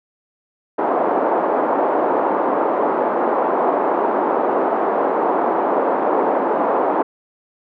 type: band-pass noise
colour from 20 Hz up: white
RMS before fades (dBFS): -18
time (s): 0.78-7.03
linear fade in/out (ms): 10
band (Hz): 290 to 940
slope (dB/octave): 24
effects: none